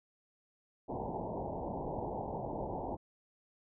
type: low-pass noise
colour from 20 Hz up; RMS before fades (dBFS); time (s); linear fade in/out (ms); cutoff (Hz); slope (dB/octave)
white; -39; 0.88-2.97; 20; 930; 96
effects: none